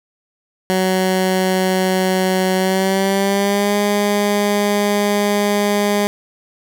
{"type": "tone with pitch glide", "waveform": "15% pulse", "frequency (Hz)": [186.9, 205], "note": ["F#3", "G#3"], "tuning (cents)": [18, -22], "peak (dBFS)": -8, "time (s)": [0.7, 6.07], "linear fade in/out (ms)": 0, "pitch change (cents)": 160, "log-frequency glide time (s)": [2.56, 3.76], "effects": []}